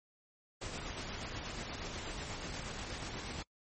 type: noise with tremolo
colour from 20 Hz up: pink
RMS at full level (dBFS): -41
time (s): 0.61-3.43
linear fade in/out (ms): 10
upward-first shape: square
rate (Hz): 8.3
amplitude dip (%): 25
effects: noise-tail reverb RT60 0.1 s tail -25 dB re dry + MP3 32 kbps